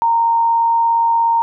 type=tone with amplitude modulation; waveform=sine; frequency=924 Hz; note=A#5; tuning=16 cents flat; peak=-10 dBFS; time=0.02-1.42 s; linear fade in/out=0 ms; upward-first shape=sine; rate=97.1 Hz; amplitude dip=25%; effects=none